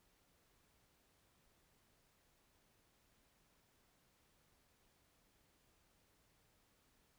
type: silence
effects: pink hiss -75 dBFS RMS until 7.18 s